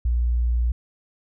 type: tone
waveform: sine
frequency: 59.5 Hz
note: A#1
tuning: 36 cents sharp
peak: -18 dBFS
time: 0.05-0.72 s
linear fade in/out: 5 ms
effects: none